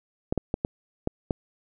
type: clicks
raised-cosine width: 2 ms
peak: -11 dBFS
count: 6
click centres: 0.325 / 0.377 / 0.541 / 0.649 / 1.074 / 1.308 s
effects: none